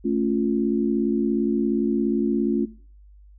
sine chord, A augmented, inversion none, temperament equal, 220 / 277.2 / 349.2 Hz, A3 / C#4 / E#4, 0 / 0 / 0 cents, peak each -24 dBFS, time 0.04-2.66 s, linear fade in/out 20 ms, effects noise-tail reverb RT60 0.4 s tail -17 dB re dry + added 50 Hz sine -46 dBFS peak until 3.38 s

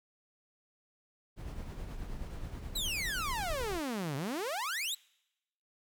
brown noise with tremolo, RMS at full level -39 dBFS, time 1.36-3.81 s, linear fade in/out 50 ms, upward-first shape triangle, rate 9.4 Hz, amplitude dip 45%
sawtooth exponential two-way sweep, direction down then up, 4106 to 130.81 to 4106 Hz, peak -30 dBFS, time 2.75-4.95 s, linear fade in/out 10 ms, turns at 4.16 s
effects noise-tail reverb RT60 0.9 s tail -25 dB re dry

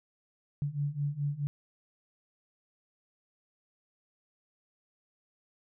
sine beating tone pair, 141.6 / 146.3 Hz, C#3 / D3, +37 / -6 cents, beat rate 4.7 Hz, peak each -34 / -32 dBFS, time 0.62-1.47 s, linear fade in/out 0 ms, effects none

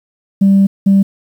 sine tone pair in turn, 196 / 196 Hz, G3 / G3, 0 / 0 cents, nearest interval unison, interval 0 cents, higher neither, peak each -4 dBFS, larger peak neither, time 0.41-0.67 / 0.86-1.03 s, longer first, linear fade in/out 10 ms, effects tanh soft clip ceiling -3 dBFS + 7-bit

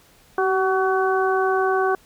harmonic tone with a mistuned harmonic, 376.7 Hz, F#4, 31 cents sharp, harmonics 1 / 2 / 3 / 4, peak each -20 / -23 / -25 / -26 dBFS, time 0.38-1.95 s, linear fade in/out 2 ms, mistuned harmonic 1, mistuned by +22 cents, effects pink hiss -54 dBFS RMS until 2.05 s

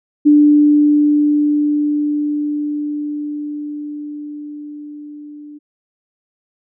sine tone with level ramp, 295.6 Hz, D4, 11 cents sharp, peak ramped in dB -5 to -32 dBFS, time 0.25-5.59 s, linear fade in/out 20 ms, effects none

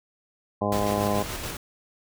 harmonic tone, 102.6 Hz, G#2, 21 cents flat, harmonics 1 / 2 / 3 / 4 / 5 / 6 / 7 / 8 / 10, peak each -32 / -29 / -34 / -32 / -32 / -29 / -33 / -32 / -32 dBFS, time 0.61-1.23 s, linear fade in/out 10 ms
pink noise with tremolo, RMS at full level -32 dBFS, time 0.72-1.57 s, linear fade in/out 2 ms, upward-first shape square, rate 7 Hz, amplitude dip 30%
effects none

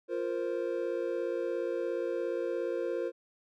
triangle chord, F suspended fourth, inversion none, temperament equal, 349.2 / 466.2 / 523.3 Hz, F4 / Bb4 / C5, 0 / 0 / 0 cents, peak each -33 dBFS, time 0.08-3.12 s, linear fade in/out 50 ms, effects none

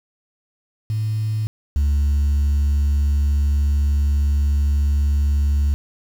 sine tone pair in turn, 108.2 / 71.72 Hz, A2 / D2, -29 / -40 cents, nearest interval perfect fifth, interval 711 cents, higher first, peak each -18 / -12 dBFS, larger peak second, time 0.9-1.47 / 1.76-5.74 s, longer second, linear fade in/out 0 ms, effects tanh soft clip ceiling -14 dBFS + 7-bit

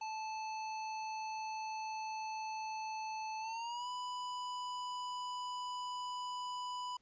square tone with pitch glide, 874 to 992.4 Hz, A5 to B5, -12 to +8 cents, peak -40 dBFS, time 0.01-6.97 s, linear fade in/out 5 ms, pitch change +220 cents, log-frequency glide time 3.4-3.88 s, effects pink hiss -75 dBFS RMS until 7.01 s + resampled to 16000 Hz

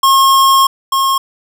square tone pair in turn, 1079 / 1079 Hz, C#6 / C#6, -47 / -47 cents, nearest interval unison, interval 0 cents, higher neither, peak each -7 / -11 dBFS, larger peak first, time 0.03-0.67 / 0.92-1.18 s, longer first, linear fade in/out 5 ms, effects none

